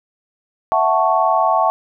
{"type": "chord", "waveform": "sine", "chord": "F# minor seventh", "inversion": "third", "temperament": "equal", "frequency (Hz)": [659.3, 740, 880, 1108.7], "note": ["E5", "F#5", "A5", "C#6"], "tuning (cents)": [0, 0, 0, 0], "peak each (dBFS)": -18, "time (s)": [0.72, 1.7], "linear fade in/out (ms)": 0, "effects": []}